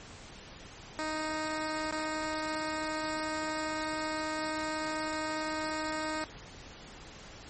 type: tone with dropouts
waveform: 10% pulse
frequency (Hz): 311.1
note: D#4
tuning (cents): 0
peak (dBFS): -24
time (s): 0.99-6.24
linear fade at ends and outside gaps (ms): 0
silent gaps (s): 1.911-1.925
effects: pink hiss -49 dBFS RMS until 7.49 s + MP3 32 kbps